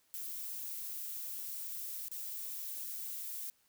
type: noise with dropouts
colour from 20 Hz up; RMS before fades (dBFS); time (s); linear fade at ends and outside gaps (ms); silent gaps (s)
violet; -42; 0.14-3.5; 0; 2.084-2.115
effects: white hiss -72 dBFS RMS until 3.68 s